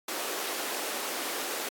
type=high-pass noise; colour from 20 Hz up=pink; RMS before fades=-34 dBFS; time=0.08-1.69 s; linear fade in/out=5 ms; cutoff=320 Hz; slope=24 dB/octave; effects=AAC 64 kbps